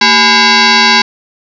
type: tone with frequency modulation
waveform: sine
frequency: 1457 Hz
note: F#6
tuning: 27 cents flat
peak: -4 dBFS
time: 0.01-1.02 s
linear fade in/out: 5 ms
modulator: 614 Hz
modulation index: 5.9
effects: none